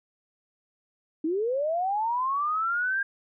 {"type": "linear sweep", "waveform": "sine", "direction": "up", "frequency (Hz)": [301.1, 1618], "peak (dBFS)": -24, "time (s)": [1.24, 3.03], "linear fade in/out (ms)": 5, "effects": []}